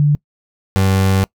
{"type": "tone pair in turn", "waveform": ["sine", "30% pulse"], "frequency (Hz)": [146.83, 95.95], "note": ["D3", "G2"], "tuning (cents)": [0, -37], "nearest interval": "perfect fifth", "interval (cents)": 737, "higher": "first", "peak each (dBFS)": -9, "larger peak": "neither", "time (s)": [[0, 0.15], [0.76, 1.24]], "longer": "second", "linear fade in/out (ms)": 0, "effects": ["noise-tail reverb RT60 0.1 s tail -24 dB re dry"]}